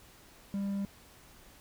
triangle tone, 198.6 Hz, G3, 23 cents sharp, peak -29 dBFS, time 0.54-0.85 s, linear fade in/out 0 ms, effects pink hiss -57 dBFS RMS until 1.6 s

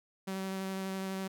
sawtooth tone with vibrato, 191.2 Hz, G3, 43 cents flat, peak -31 dBFS, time 0.27-1.28 s, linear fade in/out 10 ms, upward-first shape square, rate 12 Hz, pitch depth 8 cents each way, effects none

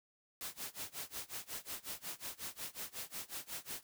white noise with tremolo, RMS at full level -42 dBFS, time 0.41-3.83 s, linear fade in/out 0 ms, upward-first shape sine, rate 5.5 Hz, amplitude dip 95%, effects none

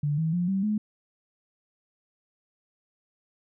sine tone with pitch steps, 146.5 / 160.68 / 176.24 / 193.31 / 212 Hz, D3 / E3 / F3 / G3 / G#3, -4 / -44 / +16 / -24 / +36 cents, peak -23 dBFS, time 0.03-0.78 s, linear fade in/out 5 ms, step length 150 ms, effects none

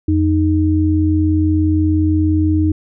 sine tone pair together, 87 / 310 Hz, F2 / D#4, -6 / -6 cents, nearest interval octave + minor seventh, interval 2200 cents, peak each -14 dBFS, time 0.08-2.72 s, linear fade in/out 5 ms, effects none

